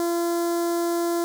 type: tone with notch filter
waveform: sawtooth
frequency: 341.7 Hz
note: F4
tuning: 38 cents flat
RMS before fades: -24 dBFS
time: 0-1.24 s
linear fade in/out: 0 ms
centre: 2600 Hz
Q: 0.52
effects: none